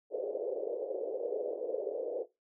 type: band-pass noise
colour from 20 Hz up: pink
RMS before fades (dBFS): -36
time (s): 0.1-2.26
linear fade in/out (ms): 50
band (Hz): 420 to 550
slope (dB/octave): 48
effects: noise-tail reverb RT60 0.2 s tail -17 dB re dry